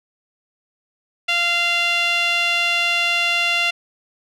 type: tone with band-pass filter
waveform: sawtooth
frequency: 692 Hz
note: F5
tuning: 16 cents flat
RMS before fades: -19 dBFS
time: 1.28-3.71 s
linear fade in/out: 10 ms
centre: 2800 Hz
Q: 3
effects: none